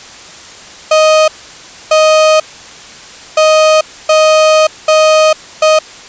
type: tone bursts at uneven times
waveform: 35% pulse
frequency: 624 Hz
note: D#5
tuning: 5 cents sharp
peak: -3 dBFS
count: 6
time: 0.91-1.28 / 1.91-2.4 / 3.37-3.81 / 4.09-4.67 / 4.88-5.33 / 5.62-5.79 s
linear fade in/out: 5 ms
effects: white hiss -32 dBFS RMS until 6.08 s + resampled to 16000 Hz